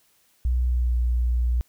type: tone with pitch glide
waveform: sine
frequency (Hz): 61.74 to 60.26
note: B1 to B1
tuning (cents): 0 to -42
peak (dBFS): -19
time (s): 0.45-1.61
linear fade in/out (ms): 0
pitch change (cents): -42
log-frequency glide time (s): 0.66-0.96
effects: white hiss -63 dBFS RMS until 1.68 s